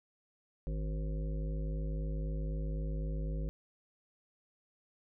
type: harmonic tone with a mistuned harmonic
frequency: 51.91 Hz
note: G#1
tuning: in tune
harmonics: 1 / 3 / 5 / 7 / 9 / 10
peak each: -34 / -40 / -49 / -51 / -52 / -51 dBFS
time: 0.67-3.49 s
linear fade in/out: 0 ms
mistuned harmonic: 10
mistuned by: +53 cents
effects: none